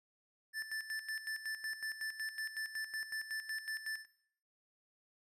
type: tone with tremolo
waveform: square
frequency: 1760 Hz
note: A6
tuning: in tune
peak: -38 dBFS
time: 0.53-4.06 s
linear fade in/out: 50 ms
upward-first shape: square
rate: 5.4 Hz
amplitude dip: 65%
effects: noise-tail reverb RT60 0.7 s tail -19 dB re dry + resampled to 32000 Hz